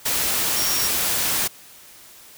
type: tone in noise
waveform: sine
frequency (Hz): 5588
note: F8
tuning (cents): 0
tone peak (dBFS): -25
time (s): 0.56-0.88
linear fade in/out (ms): 10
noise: white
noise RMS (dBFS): -22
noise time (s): 0.05-1.48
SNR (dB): -6
effects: white hiss -46 dBFS RMS until 2.37 s